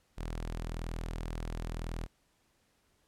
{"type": "tone", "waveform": "sawtooth", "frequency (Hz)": 40.95, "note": "E1", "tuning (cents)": -11, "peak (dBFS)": -32, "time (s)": [0.17, 2.07], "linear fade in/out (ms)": 20, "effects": ["pink hiss -72 dBFS RMS until 3.07 s", "low-pass 12000 Hz 12 dB/octave"]}